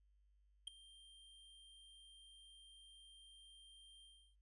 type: tone with ADSR envelope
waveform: square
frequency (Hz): 3171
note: G7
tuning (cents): +19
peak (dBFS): -40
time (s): 0.67-4.36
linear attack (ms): 7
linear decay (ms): 5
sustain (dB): -21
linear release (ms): 330
effects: added 50 Hz sine -70 dBFS peak until 4.41 s + resampled to 24000 Hz